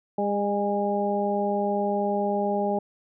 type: harmonic tone with a mistuned harmonic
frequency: 202.7 Hz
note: G#3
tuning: 42 cents flat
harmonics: 1 / 2 / 3 / 4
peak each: -28 / -28 / -28 / -28 dBFS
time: 0.18-2.79 s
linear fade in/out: 5 ms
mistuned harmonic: 4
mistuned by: +16 cents
effects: none